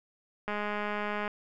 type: click train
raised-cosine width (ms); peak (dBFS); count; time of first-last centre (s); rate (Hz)
0.5; -19; 167; 0.48-1.278; 208
effects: none